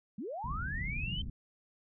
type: linear sweep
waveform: sine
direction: up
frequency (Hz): 174.5 to 3124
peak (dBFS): -37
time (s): 0.18-1.22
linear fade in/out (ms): 5
type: low-pass noise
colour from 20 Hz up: pink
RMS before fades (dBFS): -38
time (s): 0.44-1.3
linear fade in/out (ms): 5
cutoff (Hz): 200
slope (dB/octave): 24
effects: none